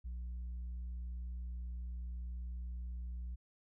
sine tone, 60.4 Hz, B1, 38 cents flat, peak -37 dBFS, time 0.04-3.36 s, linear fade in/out 20 ms, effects tanh soft clip ceiling -39 dBFS

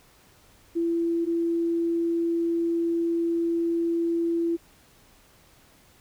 sine tone pair in turn, 336.4 / 336.4 Hz, E4 / E4, +35 / +35 cents, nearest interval unison, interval 0 cents, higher neither, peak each -22 dBFS, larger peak neither, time 0.75-1.26 / 1.26-4.57 s, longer second, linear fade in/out 20 ms, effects pink hiss -57 dBFS RMS until 6 s

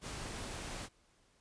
pink noise, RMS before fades -43 dBFS, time 0.01-0.89 s, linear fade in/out 50 ms, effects pink hiss -70 dBFS RMS until 1.4 s + resampled to 22050 Hz

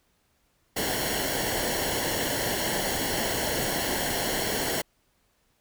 pink noise with comb filter, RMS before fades -28 dBFS, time 0.76-4.82 s, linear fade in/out 10 ms, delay 0.81 ms, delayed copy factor -0.7, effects pink hiss -69 dBFS RMS until 5.6 s

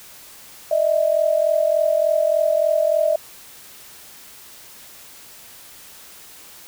sine tone pair together, 606 / 649.4 Hz, D#5 / E5, -46 / -26 cents, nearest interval minor second, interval 120 cents, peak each -18 / -18 dBFS, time 0.71-3.16 s, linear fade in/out 5 ms, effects white hiss -43 dBFS RMS until 6.67 s

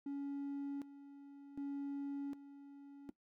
triangle tone with tremolo, 280.8 Hz, C#4, 22 cents sharp, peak -36 dBFS, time 0.06-3.1 s, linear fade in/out 5 ms, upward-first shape square, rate 0.66 Hz, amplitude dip 80%, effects noise-tail reverb RT60 0.1 s tail -19 dB re dry + tanh soft clip ceiling -35 dBFS

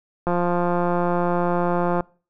click train, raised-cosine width 1 ms, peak -9 dBFS, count 305, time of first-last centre 0.27-2.007 s, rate 175 Hz, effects noise-tail reverb RT60 0.4 s tail -25 dB re dry

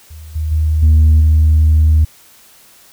sine tone with level steps, 77.78 Hz, D#2, in tune, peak -30 / -15 / -10 / -3 / -5 dBFS, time 0.1-2.05 s, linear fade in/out 10 ms, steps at 0.35 / 0.51 / 0.82 / 1.2 s, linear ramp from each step 10 ms, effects tanh soft clip ceiling -4 dBFS + white hiss -45 dBFS RMS until 2.92 s

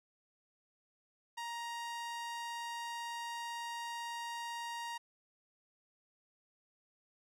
sawtooth tone with low-pass filter, 938 Hz, A#5, 11 cents sharp, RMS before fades -42 dBFS, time 1.37-4.98 s, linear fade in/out 10 ms, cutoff 11000 Hz, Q 0.56, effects 13-bit

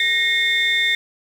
sine tone cluster, 1860 / 2161 / 3579 Hz, A#6 / C#7 / A7, -4 / -45 / +29 cents, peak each -19 dBFS, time 0-0.95 s, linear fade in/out 2 ms, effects tanh soft clip ceiling -10 dBFS + 7-bit

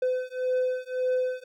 triangle beating tone pair, 507 / 508.8 Hz, B4 / C5, +45 / -48 cents, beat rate 1.8 Hz, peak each -26 dBFS, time 0.02-1.44 s, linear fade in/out 5 ms, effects none

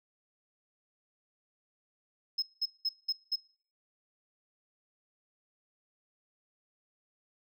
sine tone bursts, 5160 Hz, E8, 38 cents flat, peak -25 dBFS, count 5, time 2.38-3.36 s, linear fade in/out 10 ms, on 44 ms, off 190 ms, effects noise-tail reverb RT60 0.5 s tail -26 dB re dry + tanh soft clip ceiling -26 dBFS

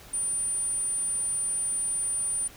sine tone, 9340 Hz, D9, 11 cents flat, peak -24 dBFS, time 0.13-2.48 s, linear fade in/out 10 ms, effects tanh soft clip ceiling -24 dBFS + pink hiss -49 dBFS RMS until 2.56 s

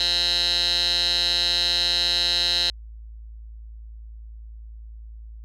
15% pulse tone with band-pass filter, 174.61 Hz, F3, in tune, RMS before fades -22 dBFS, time 0-2.7 s, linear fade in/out 2 ms, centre 4000 Hz, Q 8.1, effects added 55 Hz sine -37 dBFS peak until 5.44 s

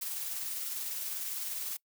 blue noise with tremolo, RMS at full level -36 dBFS, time 0.01-1.77 s, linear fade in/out 10 ms, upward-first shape square, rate 20 Hz, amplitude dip 25%, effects noise-tail reverb RT60 0.1 s tail -23 dB re dry

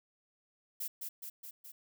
violet noise with echo, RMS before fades -38 dBFS, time 0.8-0.88 s, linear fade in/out 10 ms, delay 210 ms, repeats 4, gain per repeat -3 dB, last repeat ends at 1.72 s, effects none

